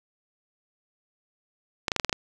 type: clicks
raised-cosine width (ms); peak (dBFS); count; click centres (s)
0.2; -7; 7; 1.882 / 1.918 / 1.963 / 1.998 / 2.047 / 2.095 / 2.128
effects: none